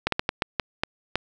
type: slowing click train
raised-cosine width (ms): 0.3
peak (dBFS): -6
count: 8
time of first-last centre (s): 0.07-1.156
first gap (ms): 53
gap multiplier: 1.35
effects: none